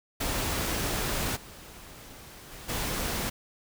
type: noise with level steps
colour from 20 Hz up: pink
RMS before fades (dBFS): -30 / -47 / -44 / -31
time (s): 0.2-3.3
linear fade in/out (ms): 10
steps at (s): 1.35 / 2.5 / 2.68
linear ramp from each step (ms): 20
effects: none